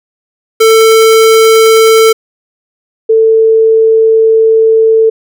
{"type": "tone pair in turn", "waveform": ["square", "sine"], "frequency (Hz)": [445.3, 445.3], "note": ["A4", "A4"], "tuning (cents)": [21, 21], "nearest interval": "unison", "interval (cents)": 0, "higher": "neither", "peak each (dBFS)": -3, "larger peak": "neither", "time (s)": [[0.6, 2.13], [3.09, 5.1]], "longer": "second", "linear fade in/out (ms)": 10, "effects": []}